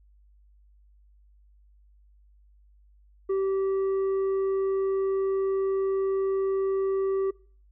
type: tone with tanh clipping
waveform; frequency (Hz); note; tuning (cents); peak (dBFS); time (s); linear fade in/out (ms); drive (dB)
triangle; 387; G4; -22; -24; 3.29-7.31; 10; 9
effects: noise-tail reverb RT60 0.5 s tail -24 dB re dry + added 50 Hz sine -55 dBFS peak until 7.71 s